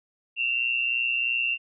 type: tone pair together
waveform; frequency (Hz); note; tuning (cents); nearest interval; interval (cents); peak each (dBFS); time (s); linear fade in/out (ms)
sine; 2637 / 2760; E7 / F7; 0 / -21; minor second; 79; -29 / -24; 0.36-1.58; 50
effects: none